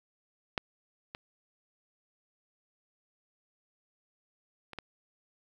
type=clicks; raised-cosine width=0.3 ms; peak=-13 / -24 / -27 / -22 dBFS; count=4; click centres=0.578 / 1.149 / 4.733 / 4.787 s; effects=9-bit